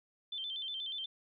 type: tone with vibrato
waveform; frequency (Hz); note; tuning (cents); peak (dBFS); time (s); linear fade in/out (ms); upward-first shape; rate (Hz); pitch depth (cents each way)
sine; 3322; G#7; 0; -37; 0.32-1.06; 5; square; 8.3; 98
effects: none

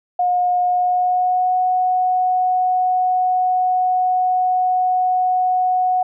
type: tone with pitch glide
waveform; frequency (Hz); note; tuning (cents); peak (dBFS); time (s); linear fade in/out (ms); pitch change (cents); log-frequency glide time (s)
sine; 719 to 735.8; F#5 to F#5; -50 to -10; -14; 0.19-6.03; 5; +40; 0.64-1.56
effects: none

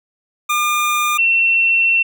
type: tone pair in turn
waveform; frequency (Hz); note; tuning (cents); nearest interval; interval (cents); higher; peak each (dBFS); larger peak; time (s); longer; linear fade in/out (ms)
25% pulse / sine; 1206 / 2707; D6 / E7; +46 / +45; octave + major second; 1399; second; -11; neither; 0.49-1.18 / 1.18-2.03; second; 10
effects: none

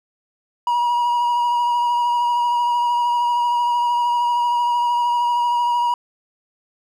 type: tone with vibrato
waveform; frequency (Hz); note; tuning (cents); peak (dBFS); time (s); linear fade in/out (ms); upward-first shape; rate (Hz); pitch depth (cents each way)
triangle; 960; B5; -49; -14; 0.67-5.94; 2; sine; 13; 18
effects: none

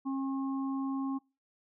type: harmonic tone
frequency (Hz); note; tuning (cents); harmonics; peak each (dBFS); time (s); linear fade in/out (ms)
270; C#4; -45; 1 / 3 / 4; -31 / -45 / -43; 0.05-1.19; 20
effects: noise-tail reverb RT60 0.3 s tail -24 dB re dry

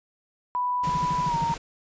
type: tone with pitch glide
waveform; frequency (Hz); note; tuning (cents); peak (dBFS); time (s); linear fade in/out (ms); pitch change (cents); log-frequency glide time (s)
sine; 989 to 928.1; B5 to A#5; +2 to -8; -23; 0.55-1.54; 0; -110; 1.26-1.36
type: noise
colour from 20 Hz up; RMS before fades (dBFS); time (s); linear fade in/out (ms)
pink; -37; 0.83-1.58; 10
type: tone bursts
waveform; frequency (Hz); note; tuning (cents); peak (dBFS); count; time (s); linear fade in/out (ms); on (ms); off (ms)
sine; 157.3; D#3; +19; -26; 9; 0.87-1.52; 2; 26; 52
effects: resampled to 16000 Hz

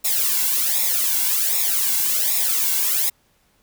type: noise with flanger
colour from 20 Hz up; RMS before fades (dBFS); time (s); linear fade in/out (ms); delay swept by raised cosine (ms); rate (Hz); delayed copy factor
blue; -20; 0.04-3.1; 10; 0.65 to 1.65; 1.3; -0.85
effects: pink hiss -62 dBFS RMS until 3.62 s

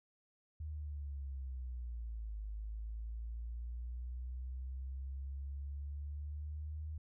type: linear two-way sweep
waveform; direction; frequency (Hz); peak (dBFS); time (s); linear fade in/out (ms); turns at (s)
sine; down then up; 77.6 to 51.91 to 77.6; -40; 0.6-6.98; 5; 2.41
effects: none

